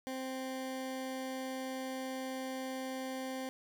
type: tone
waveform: 20% pulse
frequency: 261.6 Hz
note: C4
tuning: in tune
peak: -33 dBFS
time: 0.07-3.49 s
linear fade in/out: 0 ms
effects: none